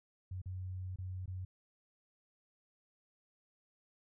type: tone with dropouts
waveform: sine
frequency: 92.5 Hz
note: F#2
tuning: in tune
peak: -39 dBFS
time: 0.31-1.45 s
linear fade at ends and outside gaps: 5 ms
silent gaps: 0.417-0.458 / 0.96-0.985 / 1.259-1.277 s
effects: none